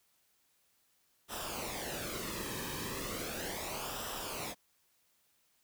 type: noise with flanger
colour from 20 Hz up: pink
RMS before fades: -40 dBFS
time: 1.28-4.55 s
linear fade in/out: 50 ms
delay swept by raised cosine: 0.45 to 1.45 ms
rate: 0.36 Hz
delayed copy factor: -0.65
effects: white hiss -73 dBFS RMS until 5.63 s